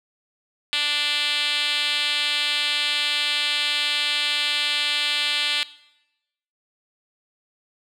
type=tone with band-pass filter; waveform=5% pulse; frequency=293.7 Hz; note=D4; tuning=in tune; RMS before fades=-23 dBFS; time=0.73-5.63 s; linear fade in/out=0 ms; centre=3600 Hz; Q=2.3; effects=noise-tail reverb RT60 0.9 s tail -19 dB re dry